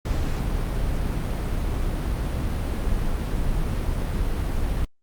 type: noise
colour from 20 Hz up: brown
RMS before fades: -24 dBFS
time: 0.05-4.85 s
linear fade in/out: 5 ms
effects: Opus 48 kbps